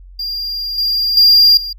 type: tone with level steps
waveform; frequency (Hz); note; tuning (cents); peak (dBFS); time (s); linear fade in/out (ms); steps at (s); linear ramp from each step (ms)
triangle; 4793; D8; +34; -18 / -12 / -4 / -20; 0.19-1.73; 5; 0.78 / 1.17 / 1.57; 2
effects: added 45 Hz sine -35 dBFS peak until 1.78 s